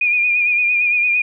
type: tone with vibrato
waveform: sine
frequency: 2438 Hz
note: D#7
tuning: 36 cents flat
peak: -13 dBFS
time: 0.01-1.22 s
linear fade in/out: 5 ms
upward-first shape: sine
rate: 8.8 Hz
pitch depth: 39 cents each way
effects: none